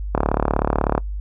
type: click train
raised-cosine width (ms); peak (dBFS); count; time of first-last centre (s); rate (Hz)
1; -3; 31; 0.15-0.979; 36.2
effects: noise-tail reverb RT60 0.1 s tail -23 dB re dry + added 50 Hz sine -24 dBFS peak until 1.2 s